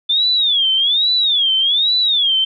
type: tone with vibrato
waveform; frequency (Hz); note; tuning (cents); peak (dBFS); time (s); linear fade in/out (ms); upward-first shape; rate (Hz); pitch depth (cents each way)
sine; 3506; A7; -7; -12; 0.09-2.45; 10; sine; 1.2; 220
effects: none